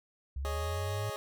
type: linear sweep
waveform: sine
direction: up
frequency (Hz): 65.41 to 107.1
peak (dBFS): -33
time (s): 0.36-1.1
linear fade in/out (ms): 5
type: chord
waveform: 25% pulse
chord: Ab suspended fourth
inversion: none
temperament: equal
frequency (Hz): 415.3 / 554.4 / 622.3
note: Ab4 / Db5 / Eb5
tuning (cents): 0 / 0 / 0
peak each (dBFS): -37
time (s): 0.45-1.16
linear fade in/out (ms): 0
effects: none